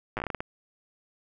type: slowing click train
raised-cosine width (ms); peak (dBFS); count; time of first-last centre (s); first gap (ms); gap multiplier
0.5; -16; 10; 0.17-0.405; 8; 1.28
effects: none